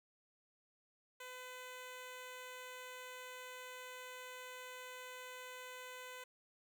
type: tone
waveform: 10% pulse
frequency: 505 Hz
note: B4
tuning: 39 cents sharp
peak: -40 dBFS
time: 1.2-6.24 s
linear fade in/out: 5 ms
effects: none

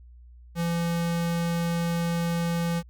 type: tone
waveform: square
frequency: 169.5 Hz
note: E3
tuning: 49 cents sharp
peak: -25 dBFS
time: 0.55-2.83 s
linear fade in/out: 50 ms
effects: added 60 Hz sine -46 dBFS peak until 2.89 s

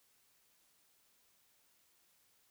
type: silence
effects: white hiss -72 dBFS RMS until 2.5 s

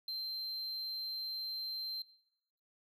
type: tone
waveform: triangle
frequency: 4129 Hz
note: C8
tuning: 24 cents flat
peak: -36 dBFS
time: 0.08-2.02 s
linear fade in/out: 2 ms
effects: noise-tail reverb RT60 0.9 s tail -21 dB re dry

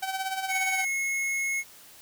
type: tone with tremolo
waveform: sawtooth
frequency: 766 Hz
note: G5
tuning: 40 cents flat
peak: -23 dBFS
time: 0.02-0.85 s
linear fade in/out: 10 ms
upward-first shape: sine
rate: 17 Hz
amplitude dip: 60%
type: tone with pitch glide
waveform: square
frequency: 2217 to 2175 Hz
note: C#7 to C#7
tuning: 0 to -33 cents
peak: -27 dBFS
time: 0.48-1.64 s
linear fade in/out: 50 ms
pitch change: -33 cents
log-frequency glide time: 0.71-0.84 s
effects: white hiss -51 dBFS RMS until 2.01 s

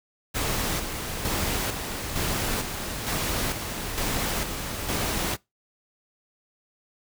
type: noise with tremolo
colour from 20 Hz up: pink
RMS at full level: -27 dBFS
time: 0.34-5.37 s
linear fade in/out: 20 ms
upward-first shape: square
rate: 1.1 Hz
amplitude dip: 45%
effects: noise-tail reverb RT60 0.2 s tail -23 dB re dry

